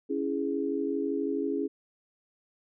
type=chord; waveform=sine; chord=C# minor; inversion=none; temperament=equal; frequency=277.2 / 329.6 / 415.3 Hz; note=C#4 / E4 / G#4; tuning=0 / 0 / 0 cents; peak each=-31 / -33 / -31 dBFS; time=0.09-1.68 s; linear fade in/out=20 ms; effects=none